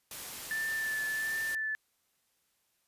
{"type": "noise", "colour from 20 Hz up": "white", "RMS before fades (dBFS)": -42, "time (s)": [0.11, 1.55], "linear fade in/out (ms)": 2}
{"type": "tone with vibrato", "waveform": "sine", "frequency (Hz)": 1760, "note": "A6", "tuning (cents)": 0, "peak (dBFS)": -31, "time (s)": [0.51, 1.75], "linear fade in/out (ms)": 0, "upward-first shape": "sine", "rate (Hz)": 1.4, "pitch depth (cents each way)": 19}
{"effects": ["white hiss -75 dBFS RMS until 2.87 s", "resampled to 32000 Hz"]}